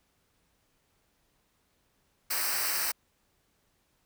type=noise with comb filter; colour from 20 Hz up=white; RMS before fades=-30 dBFS; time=2.3-2.92 s; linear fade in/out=10 ms; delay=0.29 ms; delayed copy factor=-0.8; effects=pink hiss -72 dBFS RMS until 4.05 s